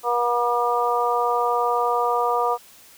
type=harmonic tone; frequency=240.4 Hz; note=B3; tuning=46 cents flat; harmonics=2 / 3 / 4 / 5; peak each=-24 / -24 / -24 / -24 dBFS; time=0.03-2.58 s; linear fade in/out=50 ms; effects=white hiss -49 dBFS RMS until 2.97 s